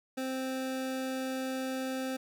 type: tone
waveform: 25% pulse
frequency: 261.6 Hz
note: C4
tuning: in tune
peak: -29 dBFS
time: 0.17-2.17 s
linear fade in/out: 10 ms
effects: none